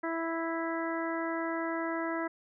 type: harmonic tone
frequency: 329.6 Hz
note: E4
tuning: in tune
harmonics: 1 / 2 / 3 / 4 / 5 / 6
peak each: -34 / -37 / -39 / -40 / -41 / -42 dBFS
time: 0.03-2.28 s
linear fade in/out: 10 ms
effects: none